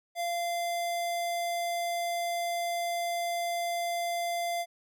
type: tone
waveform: square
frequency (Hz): 690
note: F5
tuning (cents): -21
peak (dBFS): -30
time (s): 0.15-4.66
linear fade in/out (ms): 50
effects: none